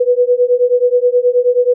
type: beating tone pair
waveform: sine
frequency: 487.7 / 497.1 Hz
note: B4 / B4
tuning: -22 / +11 cents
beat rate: 9.4 Hz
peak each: -12 dBFS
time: 0-1.74 s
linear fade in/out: 10 ms
effects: none